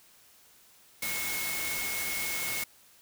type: tone in noise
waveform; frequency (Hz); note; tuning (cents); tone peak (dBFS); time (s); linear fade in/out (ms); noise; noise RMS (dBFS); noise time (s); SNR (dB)
sine; 2180; C#7; -29; -35; 1.02-2.64; 5; white; -34; 1.02-2.64; -4
effects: white hiss -59 dBFS RMS until 3.01 s